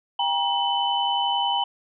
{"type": "tone cluster", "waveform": "sine", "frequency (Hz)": [796, 947, 3017], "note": ["G5", "A#5", "F#7"], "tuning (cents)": [26, 27, 33], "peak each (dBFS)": -25, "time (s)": [0.19, 1.64], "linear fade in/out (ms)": 5, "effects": []}